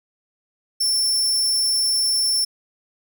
sawtooth tone, 5390 Hz, E8, 38 cents sharp, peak -15 dBFS, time 0.8-2.45 s, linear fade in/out 10 ms, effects none

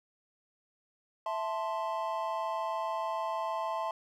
triangle chord, A minor, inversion second, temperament equal, 659.3 / 880 / 1046.5 Hz, E5 / A5 / C6, 0 / 0 / 0 cents, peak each -34 dBFS, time 1.26-3.91 s, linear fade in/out 2 ms, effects none

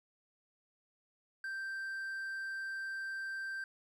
triangle tone, 1568 Hz, G6, in tune, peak -36 dBFS, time 1.44-3.64 s, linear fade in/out 2 ms, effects none

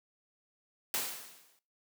white noise with exponential decay, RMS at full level -31 dBFS, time 0.94-1.59 s, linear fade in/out 1 ms, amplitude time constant 140 ms, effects noise-tail reverb RT60 0.3 s tail -18 dB re dry + high-pass 200 Hz 12 dB/octave

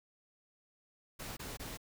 pink noise bursts, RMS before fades -44 dBFS, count 3, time 1.19-1.774 s, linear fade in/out 10 ms, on 180 ms, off 22 ms, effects none

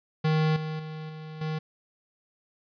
square tone with level steps, 156.2 Hz, D#3, 7 cents sharp, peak -22 / -31 / -36 / -39 / -29 dBFS, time 0.24-1.59 s, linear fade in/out 10 ms, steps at 0.56 / 0.79 / 1.09 / 1.41 s, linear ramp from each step 5 ms, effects resampled to 11025 Hz + 10-bit

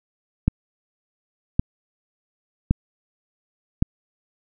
click train, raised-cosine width 5 ms, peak -4 dBFS, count 4, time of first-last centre 0.48-3.824 s, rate 0.897 Hz, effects none

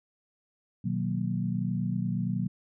sine chord, B major seventh, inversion none, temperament equal, 123.47 / 155.56 / 185 / 233.1 Hz, B2 / D#3 / F#3 / A#3, 0 / 0 / 0 / 0 cents, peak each -32 / -35 / -30 / -35 dBFS, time 0.84-2.48 s, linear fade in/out 10 ms, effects none

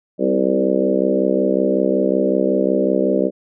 harmonic tone with a mistuned harmonic, 65.4 Hz, C2, in tune, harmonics 3 / 4 / 5 / 6 / 7 / 8 / 9, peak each -22 / -22 / -22 / -22 / -22 / -22 / -22 dBFS, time 0.18-3.31 s, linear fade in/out 50 ms, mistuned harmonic 5, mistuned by +19 cents, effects none

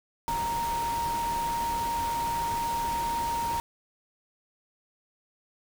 sine tone in noise, 932.3 Hz, A#5, in tune, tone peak -27 dBFS, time 0.28-3.6 s, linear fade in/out 0 ms, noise pink, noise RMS -37 dBFS, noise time 0.28-3.6 s, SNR +7 dB, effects none

